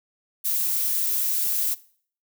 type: noise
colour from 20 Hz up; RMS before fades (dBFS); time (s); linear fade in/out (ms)
violet; -24; 0.44-1.75; 20
effects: noise-tail reverb RT60 0.5 s tail -19 dB re dry